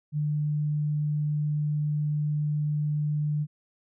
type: tone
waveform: sine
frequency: 149.4 Hz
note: D3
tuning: 30 cents sharp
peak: -24 dBFS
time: 0.12-3.47 s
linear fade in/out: 50 ms
effects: none